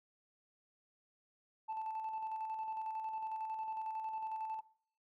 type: tone with tremolo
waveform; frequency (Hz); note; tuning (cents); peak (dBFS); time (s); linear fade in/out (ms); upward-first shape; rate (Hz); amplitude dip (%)
sine; 879; A5; -2; -35; 1.68-4.61; 20; square; 11; 40
effects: noise-tail reverb RT60 0.6 s tail -22 dB re dry + tanh soft clip ceiling -35 dBFS